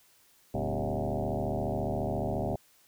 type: tone with frequency modulation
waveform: sine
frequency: 246.3 Hz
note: B3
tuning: 5 cents flat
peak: -28 dBFS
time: 0.54-2.56 s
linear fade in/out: 5 ms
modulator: 74.4 Hz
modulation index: 6.6
effects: white hiss -63 dBFS RMS until 2.87 s